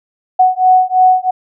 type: beating tone pair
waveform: sine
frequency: 740 / 743 Hz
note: F#5 / F#5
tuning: 0 / +7 cents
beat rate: 3 Hz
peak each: -10 dBFS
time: 0.39-1.31 s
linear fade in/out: 10 ms
effects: none